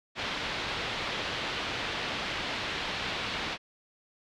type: low-pass noise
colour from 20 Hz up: white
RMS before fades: -34 dBFS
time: 0.15-3.58 s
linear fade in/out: 50 ms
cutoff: 3800 Hz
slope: 24 dB/octave
effects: none